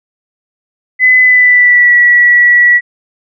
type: tone with pitch glide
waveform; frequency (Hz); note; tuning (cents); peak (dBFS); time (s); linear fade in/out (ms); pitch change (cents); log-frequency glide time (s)
sine; 2015 to 1939.6; B6 to B6; +34 to -32; -3; 0.99-2.81; 50; -66; 1.2-1.94
effects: none